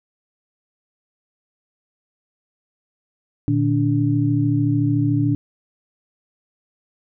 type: tone cluster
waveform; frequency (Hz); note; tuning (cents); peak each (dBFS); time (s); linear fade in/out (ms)
sine; 117.2 / 150.8 / 289.7; A#2 / D3 / D4; +10 / +46 / -24; -19 / -23 / -19; 3.48-5.35; 0
effects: none